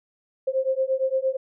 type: beating tone pair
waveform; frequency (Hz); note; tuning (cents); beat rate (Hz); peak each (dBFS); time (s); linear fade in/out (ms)
sine; 523.3 / 532; C5 / C5; 0 / +29; 8.7; -24 / -24; 0.47-1.37; 10
effects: none